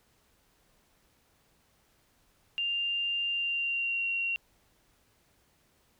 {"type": "tone with pitch glide", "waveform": "sine", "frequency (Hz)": [2794, 2749], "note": ["F7", "F7"], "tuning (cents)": [0, -28], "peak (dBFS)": -28, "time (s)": [2.58, 4.36], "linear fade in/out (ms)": 0, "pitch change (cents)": -28, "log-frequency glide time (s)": [3.28, 4.07], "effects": ["pink hiss -68 dBFS RMS until 5.99 s"]}